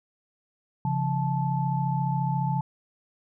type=tone cluster; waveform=sine; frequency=136.9 / 171.3 / 872 Hz; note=C#3 / F3 / A5; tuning=-21 / -33 / -16 cents; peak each=-26 / -29 / -29 dBFS; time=0.85-2.61 s; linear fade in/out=2 ms; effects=none